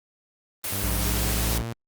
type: noise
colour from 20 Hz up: white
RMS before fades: -29 dBFS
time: 0.64-1.58 s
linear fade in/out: 2 ms
type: linear sweep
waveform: sawtooth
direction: up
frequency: 97.6 to 116.8 Hz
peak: -26 dBFS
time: 0.72-1.73 s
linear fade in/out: 5 ms
type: tone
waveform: square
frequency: 58.27 Hz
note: A#1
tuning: in tune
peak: -26 dBFS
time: 0.82-1.63 s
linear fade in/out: 20 ms
effects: Opus 32 kbps